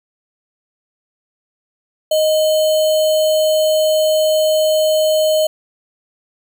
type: tone with sample-and-hold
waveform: sine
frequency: 622.3 Hz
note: D#5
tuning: in tune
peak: -11 dBFS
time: 2.11-5.47 s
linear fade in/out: 5 ms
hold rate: 3675 Hz
effects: none